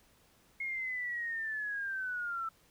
sine linear sweep, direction down, 2162 to 1318.5 Hz, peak -34 dBFS, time 0.6-2.49 s, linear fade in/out 5 ms, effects pink hiss -66 dBFS RMS until 2.7 s

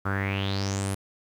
sawtooth tone with low-pass filter sweep, 98 Hz, G2, in tune, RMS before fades -28 dBFS, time 0.05-0.95 s, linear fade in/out 10 ms, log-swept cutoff 1300 to 11000 Hz, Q 6.6, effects 9-bit

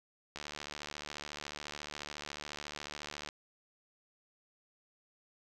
click train, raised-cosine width 0.2 ms, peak -24 dBFS, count 218, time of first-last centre 0.36-3.288 s, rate 74.1 Hz, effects none

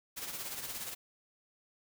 white noise with tremolo, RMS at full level -39 dBFS, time 0.16-0.95 s, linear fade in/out 20 ms, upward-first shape sine, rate 17 Hz, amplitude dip 50%, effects none

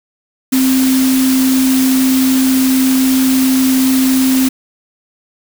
sine tone in noise, 261.6 Hz, C4, in tune, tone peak -9 dBFS, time 0.52-4.49 s, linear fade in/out 10 ms, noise white, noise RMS -20 dBFS, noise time 0.52-4.49 s, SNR +8 dB, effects none

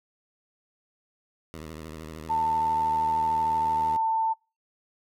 10% pulse tone with vibrato, 78.8 Hz, D#2, 23 cents sharp, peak -30 dBFS, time 1.54-3.97 s, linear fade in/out 0 ms, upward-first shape square, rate 13 Hz, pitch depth 72 cents each way
sine tone, 893 Hz, A5, 25 cents sharp, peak -22 dBFS, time 2.29-4.34 s, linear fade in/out 20 ms
effects noise-tail reverb RT60 0.3 s tail -24 dB re dry

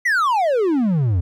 triangle exponential sweep, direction down, 2038 to 81 Hz, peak -13 dBFS, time 0.05-1.21 s, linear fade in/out 10 ms, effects none

